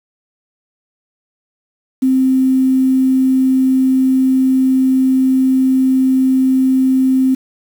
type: tone with quantisation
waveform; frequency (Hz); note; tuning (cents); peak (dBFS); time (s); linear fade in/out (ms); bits
sine; 261.6; C4; 0; -9; 2.02-7.35; 10; 6
effects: none